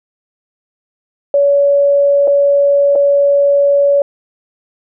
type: tone with dropouts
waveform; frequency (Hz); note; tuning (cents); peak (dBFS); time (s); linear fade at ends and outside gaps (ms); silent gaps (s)
sine; 566; C#5; +36; -7; 1.34-4.02; 2; 2.274-2.278 / 2.954-2.958
effects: none